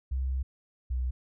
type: tone pair in turn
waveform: sine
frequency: 65.41 / 62.86 Hz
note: C2 / B1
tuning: 0 / +31 cents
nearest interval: minor second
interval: 69 cents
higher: first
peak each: -27 dBFS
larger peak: neither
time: 0.11-0.43 / 0.9-1.11 s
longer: first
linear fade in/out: 10 ms
effects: none